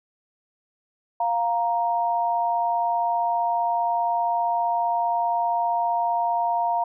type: tone pair together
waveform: sine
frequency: 700 / 935.2 Hz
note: F5 / A#5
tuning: +4 / +5 cents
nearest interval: perfect fourth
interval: 501 cents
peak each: -23 dBFS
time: 1.2-6.84 s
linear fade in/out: 5 ms
effects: none